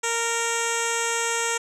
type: tone with low-pass filter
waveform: 10% pulse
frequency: 463.3 Hz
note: A#4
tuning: 11 cents flat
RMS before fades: -25 dBFS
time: 0.03-1.58 s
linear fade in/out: 10 ms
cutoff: 7900 Hz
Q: 3.7
effects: none